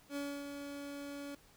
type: tone with ADSR envelope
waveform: 30% pulse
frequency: 283.8 Hz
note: C#4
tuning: 41 cents sharp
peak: -34 dBFS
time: 0.09-1.35 s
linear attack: 72 ms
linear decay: 270 ms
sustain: -6 dB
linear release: 4 ms
effects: pink hiss -64 dBFS RMS until 1.56 s